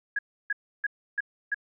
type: tone bursts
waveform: sine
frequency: 1661.2 Hz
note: G#6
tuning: in tune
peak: -24 dBFS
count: 5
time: 0.16-1.545 s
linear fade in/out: 5 ms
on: 29 ms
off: 310 ms
effects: none